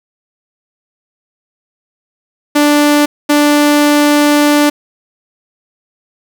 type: tone bursts at uneven times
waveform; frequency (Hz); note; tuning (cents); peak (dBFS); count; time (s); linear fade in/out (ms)
sawtooth; 293.7; D4; 0; -3; 2; 2.55-3.06 / 3.29-4.7; 10
effects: 7-bit